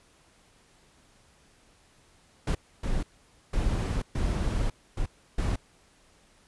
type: noise bursts at uneven times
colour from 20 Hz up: brown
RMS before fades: -27 dBFS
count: 6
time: 2.47-2.55 / 2.83-3.03 / 3.53-4.02 / 4.15-4.7 / 4.97-5.06 / 5.38-5.56 s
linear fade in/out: 5 ms
effects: pink hiss -61 dBFS RMS until 6.47 s + resampled to 24000 Hz